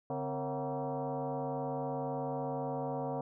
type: tone with frequency modulation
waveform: sine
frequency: 142.9 Hz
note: D3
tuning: 47 cents flat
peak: -33 dBFS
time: 0.1-3.21 s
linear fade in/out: 2 ms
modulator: 202 Hz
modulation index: 3.8
effects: none